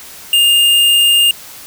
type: tone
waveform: square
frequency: 2819 Hz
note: F7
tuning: 16 cents sharp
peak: -8 dBFS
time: 0.33-1.31 s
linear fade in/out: 2 ms
effects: white hiss -34 dBFS RMS until 1.66 s